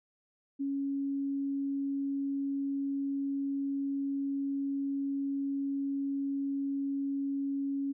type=tone; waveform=sine; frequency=277.2 Hz; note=C#4; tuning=in tune; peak=-30 dBFS; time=0.59-7.93 s; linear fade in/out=20 ms; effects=none